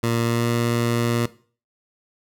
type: tone with pitch glide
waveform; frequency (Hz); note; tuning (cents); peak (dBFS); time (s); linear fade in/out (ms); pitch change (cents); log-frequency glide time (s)
15% pulse; 116.54 to 118.1; A#2 to A#2; 0 to +23; -13; 0.03-1.26; 5; +23; 0.23-0.46
effects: noise-tail reverb RT60 0.4 s tail -17 dB re dry